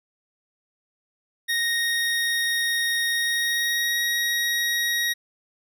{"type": "tone with pitch glide", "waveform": "25% pulse", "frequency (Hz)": [1864.7, 1890.7], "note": ["A#6", "A#6"], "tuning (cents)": [0, 24], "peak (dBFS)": -18, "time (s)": [1.48, 5.14], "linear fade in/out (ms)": 20, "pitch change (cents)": 24, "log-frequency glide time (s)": [3.12, 4.03], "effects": []}